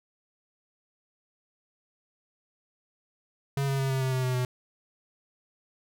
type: tone with pitch steps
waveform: square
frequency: 138.59 / 136.68 / 134.8 / 132.94 / 131.11 / 129.31 / 127.53 / 125.77 Hz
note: C#3 / C#3 / C#3 / C3 / C3 / C3 / C3 / B2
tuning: 0 / -24 / -48 / +28 / +4 / -20 / -44 / +32 cents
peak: -26 dBFS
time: 3.57-4.45 s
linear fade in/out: 2 ms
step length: 110 ms
effects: none